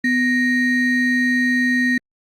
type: ring-modulated tone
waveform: triangle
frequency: 1057 Hz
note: C6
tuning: 17 cents sharp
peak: -10 dBFS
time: 0.04-1.98 s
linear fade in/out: 5 ms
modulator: 807 Hz
effects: Opus 48 kbps